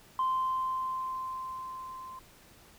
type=tone with level ramp; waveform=sine; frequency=1040 Hz; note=C6; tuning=11 cents flat; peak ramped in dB=-24 to -42 dBFS; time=0.19-2.19 s; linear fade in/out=2 ms; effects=tanh soft clip ceiling -23 dBFS + pink hiss -57 dBFS RMS until 2.78 s